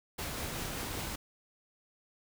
pink noise with tremolo, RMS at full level -37 dBFS, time 0.18-1.16 s, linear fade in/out 10 ms, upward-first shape triangle, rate 5.2 Hz, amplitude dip 25%, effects none

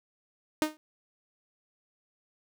sawtooth tone with exponential decay, 308 Hz, D#4, 17 cents flat, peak -17 dBFS, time 0.62-0.77 s, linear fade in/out 0 ms, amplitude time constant 32 ms, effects none

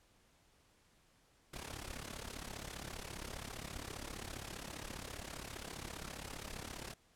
pink noise with amplitude modulation, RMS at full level -43 dBFS, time 1.53-6.94 s, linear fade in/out 10 ms, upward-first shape sine, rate 35 Hz, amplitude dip 80%, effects pink hiss -70 dBFS RMS until 7.15 s + low-pass 11000 Hz 12 dB/octave

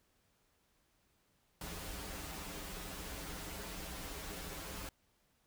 pink noise with comb filter, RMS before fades -45 dBFS, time 1.61-4.89 s, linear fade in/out 2 ms, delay 8.4 ms, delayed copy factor -0.95, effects pink hiss -75 dBFS RMS until 5.46 s

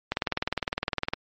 click train, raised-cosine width 0.3 ms, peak -10 dBFS, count 21, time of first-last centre 0.12-1.135 s, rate 19.7 Hz, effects MP3 32 kbps

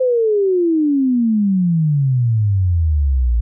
sine exponential sweep, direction down, 523.3 to 55.7 Hz, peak -12 dBFS, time 0-3.41 s, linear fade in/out 10 ms, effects none

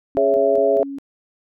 sine tone bursts, 277.2 Hz, C#4, in tune, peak -27 dBFS, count 4, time 0.15-0.985 s, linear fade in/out 0 ms, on 190 ms, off 25 ms
sine chord, C# minor, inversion second, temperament just, 415.8 / 554.4 / 665.2 Hz, G#4 / C#5 / E5, +2 / 0 / +16 cents, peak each -18 dBFS, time 0.17-0.83 s, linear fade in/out 0 ms
effects none

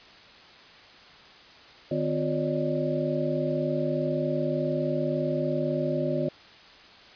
sine tone cluster, 151.8 / 255.2 / 357 / 565 / 605 Hz, D#3 / C4 / F4 / C#5 / D#5, -42 / -43 / +38 / +33 / -49 cents, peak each -31 dBFS, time 1.91-6.29 s, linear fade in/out 5 ms, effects white hiss -50 dBFS RMS until 7.15 s + resampled to 11025 Hz

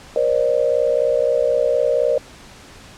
sine tone cluster, 479.8 / 539 / 603 Hz, A#4 / C#5 / D5, +50 / -49 / +46 cents, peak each -19 dBFS, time 0.16-2.18 s, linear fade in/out 2 ms, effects pink hiss -42 dBFS RMS until 2.97 s + low-pass 8000 Hz 12 dB/octave

